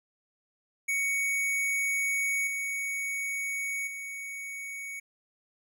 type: tone with level steps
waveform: square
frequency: 2233 Hz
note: C#7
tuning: 12 cents sharp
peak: -27 / -31 / -37 dBFS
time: 0.88-5 s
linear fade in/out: 10 ms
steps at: 2.47 / 3.87 s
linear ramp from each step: 2 ms
effects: none